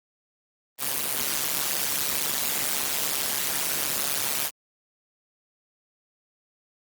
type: noise with amplitude modulation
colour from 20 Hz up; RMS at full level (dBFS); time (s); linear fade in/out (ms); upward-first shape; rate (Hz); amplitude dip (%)
white; -23; 0.78-4.51; 50; sine; 142; 90
effects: high-pass 100 Hz 12 dB/octave + Opus 24 kbps